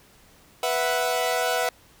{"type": "chord", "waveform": "sawtooth", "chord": "B suspended fourth", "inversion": "none", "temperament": "equal", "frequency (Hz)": [493.9, 659.3, 740], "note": ["B4", "E5", "F#5"], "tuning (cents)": [0, 0, 0], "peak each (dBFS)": -23, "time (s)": [0.63, 1.69], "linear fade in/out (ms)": 2, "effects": ["pink hiss -55 dBFS RMS until 2 s"]}